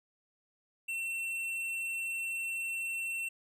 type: tone with tanh clipping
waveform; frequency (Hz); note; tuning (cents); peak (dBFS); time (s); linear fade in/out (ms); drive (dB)
sine; 2704; E7; +43; -35; 0.88-3.29; 10; 10
effects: none